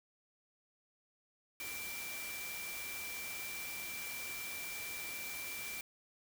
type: tone in noise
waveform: sine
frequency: 2349 Hz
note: D7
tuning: in tune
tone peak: -44 dBFS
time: 1.6-5.81 s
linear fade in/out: 2 ms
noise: white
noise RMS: -45 dBFS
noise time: 1.6-5.81 s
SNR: -2 dB
effects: none